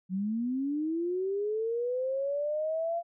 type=linear sweep; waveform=sine; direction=up; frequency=180 to 690 Hz; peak=-28 dBFS; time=0.09-3.03 s; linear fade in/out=50 ms; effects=none